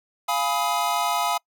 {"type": "chord", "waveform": "square", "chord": "F half-diminished seventh", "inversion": "none", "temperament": "equal with one note detuned", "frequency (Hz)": [698.5, 830.6, 987.8, 1265.5], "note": ["F5", "Ab5", "Cb6", "Eb6"], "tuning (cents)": [0, 0, 0, 29], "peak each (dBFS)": -28, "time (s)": [0.28, 1.38], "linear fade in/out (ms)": 10, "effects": ["noise-tail reverb RT60 0.1 s tail -26 dB re dry"]}